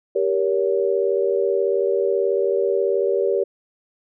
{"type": "chord", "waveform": "sine", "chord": "G diminished", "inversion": "none", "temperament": "just", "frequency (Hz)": [392, 470.4, 564.5], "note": ["G4", "Bb4", "Db5"], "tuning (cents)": [0, 16, 31], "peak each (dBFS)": [-20, -22, -23], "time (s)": [0.15, 3.44], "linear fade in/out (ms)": 10, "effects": []}